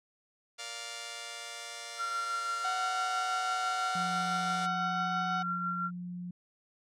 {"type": "chord", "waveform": "5% pulse", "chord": "Bb major", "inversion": "none", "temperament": "just", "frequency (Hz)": [466.2, 582.7, 699.2], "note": ["Bb4", "D5", "F5"], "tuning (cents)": [0, -14, 2], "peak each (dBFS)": [-37, -35, -31], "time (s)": [0.58, 4.67], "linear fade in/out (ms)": 20}
{"type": "tone with tremolo", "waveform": "sine", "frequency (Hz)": 1372, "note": "F6", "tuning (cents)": -31, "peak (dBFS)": -30, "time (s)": [1.97, 5.91], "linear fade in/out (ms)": 50, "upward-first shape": "triangle", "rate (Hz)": 6, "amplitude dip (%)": 40}
{"type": "harmonic tone", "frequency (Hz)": 743, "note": "F#5", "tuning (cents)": 7, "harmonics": [1, 2, 3, 4, 5, 6, 7, 8], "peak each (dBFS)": [-34, -43, -49, -48, -47, -54, -55, -55], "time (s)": [2.64, 5.43], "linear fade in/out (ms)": 10}
{"type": "tone", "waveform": "sine", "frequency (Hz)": 177.6, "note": "F3", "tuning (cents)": 29, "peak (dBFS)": -37, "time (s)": [3.95, 6.31], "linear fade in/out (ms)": 5}
{"effects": ["low-pass 10000 Hz 12 dB/octave"]}